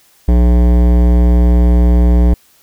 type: tone with hard clipping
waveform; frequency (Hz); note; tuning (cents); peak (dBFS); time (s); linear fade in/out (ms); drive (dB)
sine; 60; B1; -49; -8; 0.28-2.34; 5; 17
effects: white hiss -50 dBFS RMS until 2.62 s